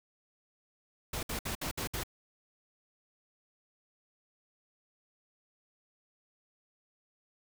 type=noise bursts; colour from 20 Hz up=pink; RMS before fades=-36 dBFS; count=6; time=1.13-2.035 s; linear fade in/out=5 ms; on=100 ms; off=61 ms; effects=none